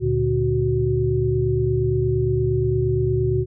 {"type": "tone cluster", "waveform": "sine", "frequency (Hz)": [70.9, 115.8, 144.4, 371.2], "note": ["C#2", "A#2", "D3", "F#4"], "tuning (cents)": [40, -11, -29, 6], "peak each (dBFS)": [-27, -21, -26, -21], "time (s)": [0, 3.46], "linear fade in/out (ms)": 50, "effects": []}